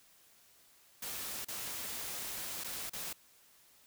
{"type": "noise with dropouts", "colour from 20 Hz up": "white", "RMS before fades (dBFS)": -41, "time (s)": [1.02, 3.13], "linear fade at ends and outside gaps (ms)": 5, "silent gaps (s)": [[1.448, 1.483], [2.638, 2.643], [2.897, 2.932]], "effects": ["white hiss -64 dBFS RMS until 3.86 s"]}